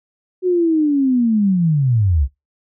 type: linear sweep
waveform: sine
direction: down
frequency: 372.2 to 61.5 Hz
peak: -12 dBFS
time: 0.42-2.28 s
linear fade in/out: 50 ms
effects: noise-tail reverb RT60 0.2 s tail -21 dB re dry